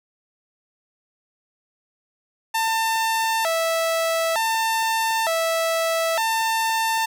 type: tone with vibrato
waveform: sawtooth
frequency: 767 Hz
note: G5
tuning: 38 cents flat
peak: -16 dBFS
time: 2.54-7.06 s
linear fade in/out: 10 ms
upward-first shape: square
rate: 0.55 Hz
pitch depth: 270 cents each way
effects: none